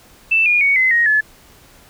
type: tone with pitch steps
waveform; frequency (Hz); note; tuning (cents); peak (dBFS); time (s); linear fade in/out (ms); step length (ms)
sine; 2653 / 2433 / 2231 / 2046 / 1876 / 1720.3; E7 / D#7 / C#7 / C7 / A#6 / A6; +10 / -39 / +11 / -39 / +11 / -39; -11; 0.31-1.21; 10; 150
effects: pink hiss -47 dBFS RMS until 1.89 s